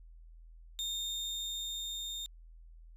35% pulse tone with level ramp, 3653 Hz, A#7, 36 cents flat, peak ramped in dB -32 to -36 dBFS, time 0.79-2.26 s, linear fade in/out 0 ms, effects added 41 Hz sine -51 dBFS peak until 2.96 s + resampled to 32000 Hz

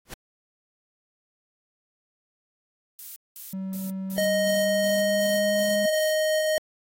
pink noise with exponential growth, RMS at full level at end -31 dBFS, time 0.05-0.14 s, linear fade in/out 5 ms, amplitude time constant 19 ms
violet noise bursts, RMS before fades -38 dBFS, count 9, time 2.99-6.12 s, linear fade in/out 0 ms, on 170 ms, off 200 ms
triangle tone with pitch glide, 190.7 to 205.6 Hz, G3 to G#3, -47 to -17 cents, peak -27 dBFS, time 3.53-5.86 s, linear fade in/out 5 ms, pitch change +130 cents, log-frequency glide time 4.05-5.66 s
square tone, 622.3 Hz, D#5, in tune, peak -22 dBFS, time 4.18-6.58 s, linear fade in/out 0 ms
effects AAC 48 kbps

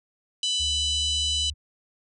harmonic tone, 995 Hz, B5, 13 cents sharp, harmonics 3 / 4 / 5 / 6 / 7 / 8 / 9, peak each -25 / -29 / -39 / -36 / -38 / -38 / -41 dBFS, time 0.43-1.5 s, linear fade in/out 2 ms
sine tone with pitch glide, 73.3 to 74.11 Hz, D2 to D2, -3 to +16 cents, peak -32 dBFS, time 0.59-1.54 s, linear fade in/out 20 ms, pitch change +19 cents, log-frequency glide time 0.89-0.98 s
effects none

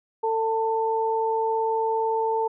sine tone pair together, 447.6 / 891.1 Hz, A4 / A5, +30 / +22 cents, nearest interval octave, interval 1192 cents, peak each -24 dBFS, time 0.23-2.48 s, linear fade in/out 10 ms, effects none

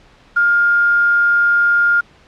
sine tone with quantisation, 1410 Hz, F6, 16 cents sharp, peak -10 dBFS, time 0.36-2.01 s, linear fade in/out 10 ms, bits 6, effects pink hiss -48 dBFS RMS until 2.27 s + low-pass 4000 Hz 12 dB/octave

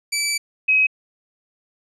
15% pulse / sine tone pair in turn, 2313 / 2541 Hz, D7 / D#7, -27 / +36 cents, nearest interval major second, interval 163 cents, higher second, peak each -13 dBFS, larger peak neither, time 0.12-0.38 / 0.68-0.87 s, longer first, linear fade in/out 10 ms, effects low-pass 12000 Hz 12 dB/octave

